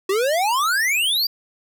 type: exponential sweep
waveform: square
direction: up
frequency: 370 to 4847 Hz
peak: -18 dBFS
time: 0.09-1.27 s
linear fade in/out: 5 ms
effects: none